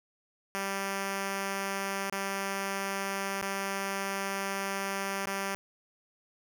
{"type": "tone with dropouts", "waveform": "5% pulse", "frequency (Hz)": 196, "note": "G3", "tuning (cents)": 0, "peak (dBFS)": -20, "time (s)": [0.55, 5.55], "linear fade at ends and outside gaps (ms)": 0, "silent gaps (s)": [[2.098, 2.124], [3.414, 3.423], [5.257, 5.271]], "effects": []}